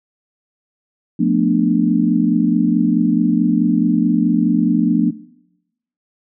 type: chord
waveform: sine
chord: B half-diminished seventh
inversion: second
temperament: just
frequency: 177.8 / 222.2 / 246.9 / 296.3 Hz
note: F3 / A3 / B3 / D4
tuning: +31 / +17 / 0 / +15 cents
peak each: -18 dBFS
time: 1.19-5.11 s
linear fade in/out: 10 ms
effects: noise-tail reverb RT60 0.9 s tail -20 dB re dry